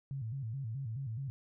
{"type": "tone with vibrato", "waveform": "sine", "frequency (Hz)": 123.47, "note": "B2", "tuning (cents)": 0, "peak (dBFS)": -36, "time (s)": [0.11, 1.3], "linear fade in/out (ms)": 0, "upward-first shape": "square", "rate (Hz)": 4.7, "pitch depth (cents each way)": 180, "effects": []}